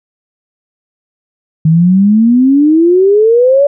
sine exponential sweep, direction up, 155.2 to 580 Hz, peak -4 dBFS, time 1.65-3.67 s, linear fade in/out 5 ms, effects none

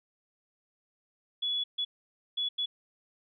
sine tone bursts at uneven times, 3400 Hz, G#7, 40 cents sharp, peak -28 dBFS, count 4, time 1.42-1.64 / 1.78-1.85 / 2.37-2.49 / 2.58-2.66 s, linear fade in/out 10 ms, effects none

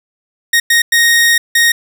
sawtooth tone bursts at uneven times, 1864.7 Hz, A#6, in tune, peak -4 dBFS, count 4, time 0.53-0.6 / 0.7-0.82 / 0.92-1.38 / 1.55-1.72 s, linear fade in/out 5 ms, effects none

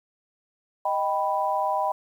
sine chord, Eb augmented, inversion none, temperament equal, 622.3 / 784 / 987.8 Hz, Eb5 / G5 / B5, 0 / 0 / 0 cents, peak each -28 / -26 / -26 dBFS, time 0.85-1.92 s, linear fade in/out 5 ms, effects 9-bit

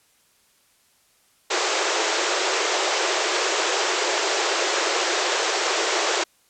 pink band-pass noise, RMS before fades -23 dBFS, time 1.5-6.24 s, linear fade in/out 10 ms, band 340 to 7700 Hz, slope 96 dB/octave, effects white hiss -61 dBFS RMS until 6.49 s + low-pass 12000 Hz 12 dB/octave

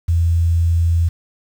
sine tone, 84.1 Hz, E2, 35 cents sharp, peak -12 dBFS, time 0.08-1.09 s, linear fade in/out 10 ms, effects 7-bit

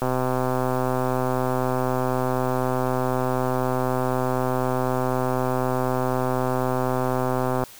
click train, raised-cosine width 1 ms, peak -10 dBFS, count 976, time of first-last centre 0.02-7.637 s, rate 128 Hz, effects white hiss -45 dBFS RMS until 7.79 s

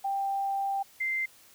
sine tone pair in turn, 788 / 2084 Hz, G5 / C7, +9 / -7 cents, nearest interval octave + perfect fourth, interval 1684 cents, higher second, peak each -27 dBFS, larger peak neither, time 0.04-0.83 / 1-1.26 s, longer first, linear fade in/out 10 ms, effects white hiss -57 dBFS RMS until 1.54 s

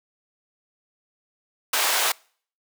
pink high-pass noise, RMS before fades -22 dBFS, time 1.73-2.12 s, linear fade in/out 5 ms, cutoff 750 Hz, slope 12 dB/octave, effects noise-tail reverb RT60 0.5 s tail -26 dB re dry + high-pass 400 Hz 12 dB/octave

